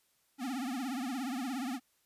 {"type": "tone with vibrato", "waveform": "square", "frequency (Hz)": 258, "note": "C4", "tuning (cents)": -24, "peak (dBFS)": -35, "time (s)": [0.38, 1.8], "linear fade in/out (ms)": 50, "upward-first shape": "triangle", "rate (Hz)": 17, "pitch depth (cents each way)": 190, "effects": ["white hiss -73 dBFS RMS until 2.05 s", "resampled to 32000 Hz"]}